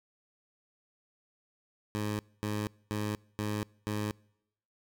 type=tone bursts; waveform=15% pulse; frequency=105.3 Hz; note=G#2; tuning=24 cents sharp; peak=-25 dBFS; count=5; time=1.95-4.11 s; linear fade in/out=0 ms; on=240 ms; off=240 ms; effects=noise-tail reverb RT60 0.8 s tail -26 dB re dry